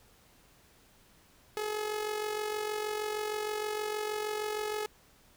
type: tone with amplitude modulation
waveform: sawtooth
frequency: 424.8 Hz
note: G#4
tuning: 39 cents sharp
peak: -26 dBFS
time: 1.57-4.86 s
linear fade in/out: 0 ms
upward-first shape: sine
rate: 46.4 Hz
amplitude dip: 55%
effects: pink hiss -62 dBFS RMS until 5.36 s